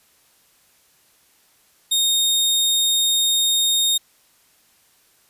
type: tone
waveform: sawtooth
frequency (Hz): 3700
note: A#7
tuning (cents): -14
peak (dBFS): -13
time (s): 1.91-3.98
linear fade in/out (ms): 10
effects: white hiss -58 dBFS RMS until 5.29 s + resampled to 32000 Hz